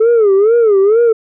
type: tone with vibrato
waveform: sine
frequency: 428.2 Hz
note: A4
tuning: 47 cents flat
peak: -4 dBFS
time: 0-1.13 s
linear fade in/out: 10 ms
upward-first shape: sine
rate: 2.2 Hz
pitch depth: 180 cents each way
effects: tanh soft clip ceiling -5 dBFS